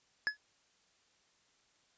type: tone with exponential decay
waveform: square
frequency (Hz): 1700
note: G#6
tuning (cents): +40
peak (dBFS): -26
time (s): 0.27-0.37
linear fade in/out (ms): 0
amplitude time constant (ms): 21
effects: white hiss -71 dBFS RMS until 1.97 s + resampled to 16000 Hz